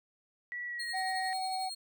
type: tone with pitch glide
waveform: sine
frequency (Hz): 1944 to 1882.1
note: B6 to A#6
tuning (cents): -28 to +16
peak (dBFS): -36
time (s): 0.52-1.33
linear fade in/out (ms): 0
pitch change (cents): -56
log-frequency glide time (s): 0.66-0.91
type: tone with tremolo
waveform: 35% pulse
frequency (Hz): 4277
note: C8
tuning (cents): +37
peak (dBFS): -36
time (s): 0.79-1.75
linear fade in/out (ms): 10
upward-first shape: sine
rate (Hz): 11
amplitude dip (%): 50
type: tone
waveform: triangle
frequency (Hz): 755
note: F#5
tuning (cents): +35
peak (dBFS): -31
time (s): 0.93-1.7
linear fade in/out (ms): 20
effects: none